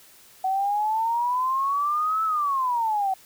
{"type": "exponential two-way sweep", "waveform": "sine", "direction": "up then down", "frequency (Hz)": [750, 1318.5, 750], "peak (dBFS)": -21, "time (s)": [0.44, 3.14], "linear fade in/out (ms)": 5, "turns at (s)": 2.24, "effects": ["white hiss -52 dBFS RMS until 3.25 s"]}